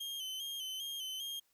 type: tone with vibrato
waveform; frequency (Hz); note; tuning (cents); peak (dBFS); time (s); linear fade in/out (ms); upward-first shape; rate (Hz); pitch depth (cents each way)
40% pulse; 3136; G7; 0; -38; 0-1.4; 10; square; 2.5; 47
effects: white hiss -75 dBFS RMS until 1.53 s